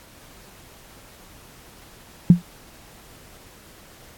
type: tone with exponential decay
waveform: sine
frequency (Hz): 174.61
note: F3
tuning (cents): 0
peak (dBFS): -3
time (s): 2.3-2.42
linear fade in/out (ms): 2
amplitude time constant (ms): 25
effects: pink hiss -48 dBFS RMS until 4.17 s + AAC 64 kbps